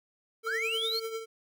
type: tone with tremolo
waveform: square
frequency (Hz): 448.4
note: A4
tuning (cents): +33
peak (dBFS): -32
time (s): 0.43-1.26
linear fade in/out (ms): 50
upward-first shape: triangle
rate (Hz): 10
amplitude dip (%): 65
type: linear sweep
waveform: triangle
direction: up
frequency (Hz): 1270 to 4435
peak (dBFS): -28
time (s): 0.46-1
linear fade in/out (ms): 10
effects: none